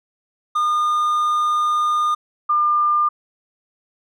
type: tone pair in turn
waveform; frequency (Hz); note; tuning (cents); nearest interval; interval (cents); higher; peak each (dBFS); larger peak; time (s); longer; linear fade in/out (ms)
triangle / sine; 1216 / 1200.6; D#6 / D6; -40 / +38; unison; 22; first; -14; neither; 0.55-2.15 / 2.49-3.09; first; 10
effects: none

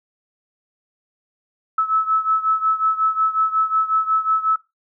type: beating tone pair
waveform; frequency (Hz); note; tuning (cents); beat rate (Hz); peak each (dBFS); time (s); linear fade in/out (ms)
sine; 1300 / 1305.5; E6 / E6; -24 / -17; 5.5; -18 / -21; 1.78-4.56; 5
effects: noise-tail reverb RT60 0.2 s tail -17 dB re dry

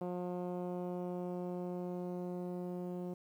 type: tone with low-pass filter sweep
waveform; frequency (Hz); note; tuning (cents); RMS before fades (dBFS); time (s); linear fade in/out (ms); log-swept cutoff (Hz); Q
10% pulse; 178.7; F3; +40; -40; 0.01-3.14; 5; 620 to 360; 0.74
effects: 11-bit

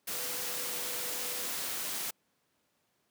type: tone in noise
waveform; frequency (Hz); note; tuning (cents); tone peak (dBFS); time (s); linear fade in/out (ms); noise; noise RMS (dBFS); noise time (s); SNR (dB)
sine; 492.8; B4; -4; -47; 0.13-1.47; 10; white; -36; 0.07-2.11; -14
effects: pink hiss -75 dBFS RMS until 3.1 s + high-pass 150 Hz 12 dB/octave

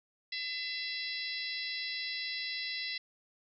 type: harmonic tone with a mistuned harmonic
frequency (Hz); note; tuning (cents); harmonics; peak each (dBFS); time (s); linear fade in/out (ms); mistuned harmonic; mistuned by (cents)
673; E5; +36; 3 / 4 / 5 / 6 / 7 / 8; -40 / -44 / -45 / -40 / -44 / -44; 0.32-2.98; 5; 8; -45
effects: none

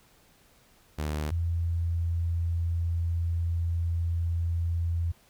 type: tone pair in turn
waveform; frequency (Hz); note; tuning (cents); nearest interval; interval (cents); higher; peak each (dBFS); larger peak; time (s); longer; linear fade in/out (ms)
sawtooth / sine; 75.6 / 84.47; D#2 / E2; -49 / +43; major second; 192; second; -25; neither; 0.98-1.31 / 1.31-5.12; second; 10
effects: pink hiss -61 dBFS RMS until 5.29 s

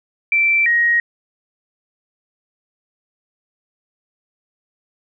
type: tone pair in turn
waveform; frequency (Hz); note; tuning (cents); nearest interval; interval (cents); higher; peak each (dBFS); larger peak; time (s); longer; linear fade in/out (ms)
sine; 2339 / 1882.8; D7 / A#6; -8 / +17; major third; 375; first; -12; neither; 0.32-0.66 / 0.66-1; neither; 2
effects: none

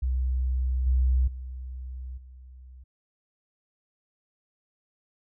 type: tone with level steps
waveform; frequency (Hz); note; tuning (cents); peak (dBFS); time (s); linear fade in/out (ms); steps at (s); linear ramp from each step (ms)
sine; 63.7; C2; -46; -23 / -19 / -34 / -44; 0.02-2.84; 10; 0.86 / 1.27 / 2.17; 10
effects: none

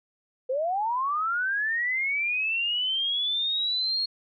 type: linear sweep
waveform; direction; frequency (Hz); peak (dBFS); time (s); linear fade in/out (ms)
sine; up; 493.9 to 4315; -24; 0.49-4.06; 10
effects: none

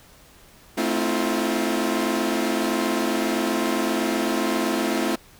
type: chord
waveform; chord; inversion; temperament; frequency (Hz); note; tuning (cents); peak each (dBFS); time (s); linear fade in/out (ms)
sawtooth; F major seventh; first; equal with one note detuned; 220 / 261.6 / 321.5 / 349.2; A3 / C4 / E4 / F4; 0 / 0 / -43 / 0; -23; 0.77-5.16; 10
effects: pink hiss -51 dBFS RMS until 5.39 s

